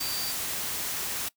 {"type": "tone in noise", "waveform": "sine", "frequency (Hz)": 4646, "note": "D8", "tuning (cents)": -20, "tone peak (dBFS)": -33, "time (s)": [0, 0.32], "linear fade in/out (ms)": 10, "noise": "white", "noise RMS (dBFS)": -32, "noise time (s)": [0, 1.29], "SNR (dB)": -4, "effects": ["noise-tail reverb RT60 0.1 s tail -21 dB re dry"]}